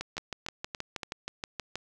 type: two click trains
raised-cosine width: 0.2 ms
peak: -17 / -18 dBFS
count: 12 / 4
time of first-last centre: 0.01-1.756 / 0.18-1.032 s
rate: 6.3 / 3.52 Hz
effects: none